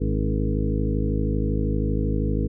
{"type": "harmonic tone with a mistuned harmonic", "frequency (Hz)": 52.7, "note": "G#1", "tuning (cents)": 26, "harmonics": [1, 2, 3, 4, 5, 6, 8, 9], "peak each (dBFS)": [-24, -27, -29, -30, -31, -32, -33, -34], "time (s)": [0, 2.48], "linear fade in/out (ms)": 20, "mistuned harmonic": 5, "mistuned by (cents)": 33, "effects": []}